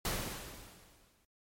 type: noise with exponential decay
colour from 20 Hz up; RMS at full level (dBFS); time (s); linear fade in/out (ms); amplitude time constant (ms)
pink; -33; 0.05-1.25; 2; 260
effects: MP3 64 kbps